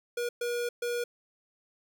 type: tone bursts at uneven times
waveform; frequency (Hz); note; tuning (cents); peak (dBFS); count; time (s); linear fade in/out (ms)
square; 480; B4; -49; -30; 3; 0.17-0.29 / 0.41-0.69 / 0.82-1.04; 5
effects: none